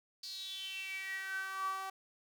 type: tone with high-pass filter sweep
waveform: sawtooth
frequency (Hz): 383.9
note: G4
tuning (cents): -36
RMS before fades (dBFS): -41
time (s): 0.23-1.9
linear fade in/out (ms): 5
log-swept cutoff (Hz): 4600 to 910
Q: 9.5
effects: none